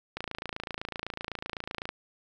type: click train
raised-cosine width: 0.3 ms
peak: -18 dBFS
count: 49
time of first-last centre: 0.17-1.89 s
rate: 27.9 Hz
effects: none